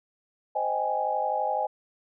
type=chord; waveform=sine; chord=Ab major seventh; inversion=first; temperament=just; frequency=519.1 / 623 / 778.7 / 830.6 Hz; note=C5 / Eb5 / G5 / Ab5; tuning=-14 / +2 / -12 / 0 cents; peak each=-33 / -31 / -32 / -27 dBFS; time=0.55-1.67 s; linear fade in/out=10 ms; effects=none